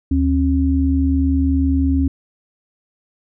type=tone pair together; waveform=sine; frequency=75.84 / 270.1 Hz; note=D#2 / C#4; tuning=-44 / -45 cents; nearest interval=octave + minor seventh; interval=2199 cents; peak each=-16 dBFS; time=0.11-2.08 s; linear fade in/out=5 ms; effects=none